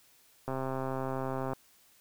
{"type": "click train", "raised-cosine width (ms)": 1, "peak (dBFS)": -21, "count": 140, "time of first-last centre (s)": [0.48, 1.533], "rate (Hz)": 132, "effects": ["white hiss -63 dBFS RMS until 2 s"]}